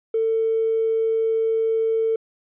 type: tone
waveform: triangle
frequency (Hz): 447.8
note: A4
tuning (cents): +30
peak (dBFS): -14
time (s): 0.14-2.16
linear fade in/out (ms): 5
effects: tanh soft clip ceiling -16 dBFS + resampled to 8000 Hz